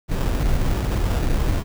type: noise with sample-and-hold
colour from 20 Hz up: brown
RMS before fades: -20 dBFS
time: 0.08-1.64 s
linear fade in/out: 50 ms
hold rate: 2100 Hz
effects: none